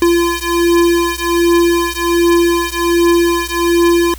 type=beating tone pair; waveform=square; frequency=342 / 343.3 Hz; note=F4 / F4; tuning=-36 / -30 cents; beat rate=1.3 Hz; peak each=-14 dBFS; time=0.02-4.14 s; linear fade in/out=2 ms; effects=added 60 Hz sine -29 dBFS peak until 4.18 s + white hiss -38 dBFS RMS until 4.18 s